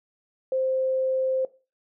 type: tone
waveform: sine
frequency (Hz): 523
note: C5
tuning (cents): -1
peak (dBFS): -22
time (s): 0.52-1.45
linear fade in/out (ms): 2
effects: noise-tail reverb RT60 0.3 s tail -17 dB re dry